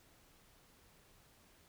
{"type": "silence", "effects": ["pink hiss -66 dBFS RMS until 1.68 s"]}